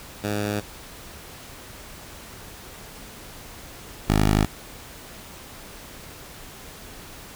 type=tone pair in turn; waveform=10% pulse; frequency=103.83 / 51.91 Hz; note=G#2 / G#1; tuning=0 / 0 cents; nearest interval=octave; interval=1200 cents; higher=first; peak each=-16 / -9 dBFS; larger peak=second; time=0.23-0.61 / 4.08-4.46 s; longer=neither; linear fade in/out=20 ms; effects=pink hiss -42 dBFS RMS until 7.35 s